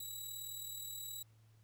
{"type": "tone with amplitude modulation", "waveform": "10% pulse", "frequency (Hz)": 3905, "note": "B7", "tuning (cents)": -20, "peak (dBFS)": -34, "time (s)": [0, 1.23], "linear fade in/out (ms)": 5, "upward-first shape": "sine", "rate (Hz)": 38.9, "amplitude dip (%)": 45, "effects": ["added 110 Hz sine -63 dBFS peak until 1.63 s", "pink hiss -75 dBFS RMS until 1.63 s"]}